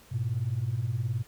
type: beating tone pair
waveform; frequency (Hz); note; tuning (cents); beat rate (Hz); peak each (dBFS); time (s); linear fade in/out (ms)
sine; 103.83 / 122.83; G#2 / B2; 0 / -9; 19; -30 / -28; 0.11-1.23; 20
effects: tanh soft clip ceiling -21 dBFS + pink hiss -56 dBFS RMS until 1.27 s